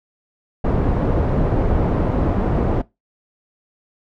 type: low-pass noise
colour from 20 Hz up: pink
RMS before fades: -18 dBFS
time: 0.64-2.82 s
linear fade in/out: 10 ms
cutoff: 660 Hz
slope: 12 dB/octave
effects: noise-tail reverb RT60 0.2 s tail -20 dB re dry